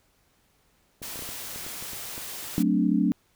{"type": "clicks", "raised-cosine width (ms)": 2, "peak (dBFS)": -29, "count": 10, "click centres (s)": [1.018, 1.158, 1.192, 1.223, 1.29, 1.56, 1.665, 1.825, 1.933, 2.179]}
{"type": "noise", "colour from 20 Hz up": "white", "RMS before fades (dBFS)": -37, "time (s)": [1.02, 2.63], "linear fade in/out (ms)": 10}
{"type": "chord", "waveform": "sine", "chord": "D dominant seventh", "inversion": "first", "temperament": "equal", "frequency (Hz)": [185, 220, 261.6, 293.7], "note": ["F#3", "A3", "C4", "D4"], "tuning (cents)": [0, 0, 0, 0], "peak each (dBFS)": [-25, -25, -27, -25], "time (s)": [2.58, 3.12], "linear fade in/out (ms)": 0}
{"effects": ["pink hiss -66 dBFS RMS until 3.35 s"]}